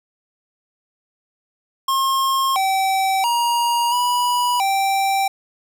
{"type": "tone with pitch steps", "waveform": "square", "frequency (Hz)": [1073, 770, 947, 978, 781], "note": ["C6", "G5", "A#5", "B5", "G5"], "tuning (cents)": [43, -31, 27, -17, -7], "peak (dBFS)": -17, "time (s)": [1.88, 5.28], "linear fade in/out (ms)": 5, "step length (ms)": 680, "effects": ["9-bit"]}